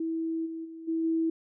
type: tone with level steps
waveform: sine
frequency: 325.9 Hz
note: E4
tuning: 20 cents flat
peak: -28 / -34 / -40 / -26 / -24 dBFS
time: 0-1.3 s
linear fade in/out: 5 ms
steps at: 0.45 / 0.64 / 0.87 / 1.03 s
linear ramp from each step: 20 ms
effects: none